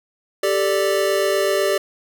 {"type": "chord", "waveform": "square", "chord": "G suspended second", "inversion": "none", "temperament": "equal", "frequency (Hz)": [392, 440, 587.3], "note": ["G4", "A4", "D5"], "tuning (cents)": [0, 0, 0], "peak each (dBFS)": [-21, -25, -21], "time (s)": [0.43, 1.78], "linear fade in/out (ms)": 5, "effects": []}